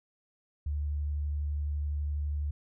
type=tone with vibrato; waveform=sine; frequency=73.42 Hz; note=D2; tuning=in tune; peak=-29 dBFS; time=0.66-2.51 s; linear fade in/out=5 ms; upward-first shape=square; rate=12 Hz; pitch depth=9 cents each way; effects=none